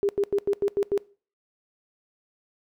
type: tone bursts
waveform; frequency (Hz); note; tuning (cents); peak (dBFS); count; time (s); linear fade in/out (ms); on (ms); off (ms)
sine; 401.9; G4; +43; -20; 7; 0.03-0.977; 0; 59; 89
effects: noise-tail reverb RT60 0.4 s tail -22 dB re dry